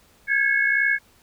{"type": "tone cluster", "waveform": "sine", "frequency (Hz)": [1631, 1693, 2194], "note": ["G#6", "G#6", "C#7"], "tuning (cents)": [-32, 33, -18], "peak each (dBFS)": -22, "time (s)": [0.27, 0.99], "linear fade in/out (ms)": 50, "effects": ["pink hiss -57 dBFS RMS until 1.22 s"]}